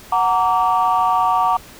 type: chord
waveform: sine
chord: Gb augmented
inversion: none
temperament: just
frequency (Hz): 740 / 925 / 1156.2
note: Gb5 / Bb5 / D6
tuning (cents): 0 / -14 / -27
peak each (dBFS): -17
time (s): 0.12-1.57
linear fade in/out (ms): 5
effects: tanh soft clip ceiling -7 dBFS + pink hiss -41 dBFS RMS until 1.79 s